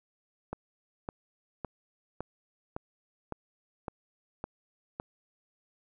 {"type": "click train", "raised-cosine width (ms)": 1, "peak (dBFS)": -21, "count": 9, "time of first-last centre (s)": [0.53, 4.999], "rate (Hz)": 1.79, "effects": []}